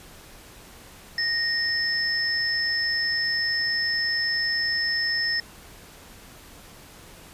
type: tone pair together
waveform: sine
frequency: 1858 / 5255 Hz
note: A#6 / E8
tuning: -6 / -6 cents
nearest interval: octave + tritone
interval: 1800 cents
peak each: -25 dBFS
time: 1.18-5.4 s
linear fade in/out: 2 ms
effects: pink hiss -47 dBFS RMS until 7.33 s + resampled to 32000 Hz